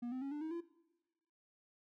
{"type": "tone with pitch steps", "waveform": "triangle", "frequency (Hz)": [240, 257.2, 275.7, 295.5, 316.7, 339.4], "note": ["B3", "C4", "C#4", "D4", "D#4", "F4"], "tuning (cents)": [-49, -30, -9, 11, 31, -49], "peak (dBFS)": -37, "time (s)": [0.02, 0.608], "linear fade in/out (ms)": 10, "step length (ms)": 98, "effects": ["noise-tail reverb RT60 1.0 s tail -18 dB re dry"]}